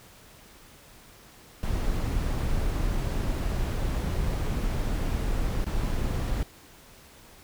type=noise with dropouts; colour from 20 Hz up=brown; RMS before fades=-27 dBFS; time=1.63-6.43 s; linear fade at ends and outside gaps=1 ms; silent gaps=5.644-5.665 s; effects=pink hiss -52 dBFS RMS until 7.43 s